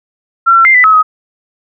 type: tone with pitch steps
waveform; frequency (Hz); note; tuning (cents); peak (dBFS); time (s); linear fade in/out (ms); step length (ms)
sine; 1360 / 1352 / 2094 / 1992 / 1286 / 1261; F6 / E6 / C7 / B6 / E6 / D#6; -46 / +43 / +1 / +14 / -43 / +23; -3; 0.46-1.03; 20; 95
effects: none